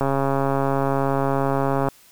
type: click train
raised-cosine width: 1 ms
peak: -8 dBFS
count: 258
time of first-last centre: 0.01-1.886 s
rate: 137 Hz
effects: white hiss -52 dBFS RMS until 2.11 s